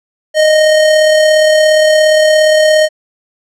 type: tone with amplitude modulation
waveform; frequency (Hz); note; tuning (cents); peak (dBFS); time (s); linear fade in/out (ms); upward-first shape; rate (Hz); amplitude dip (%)
square; 619; D#5; -9; -5; 0.34-2.89; 50; sine; 37.2; 30
effects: low-pass 8000 Hz 12 dB/octave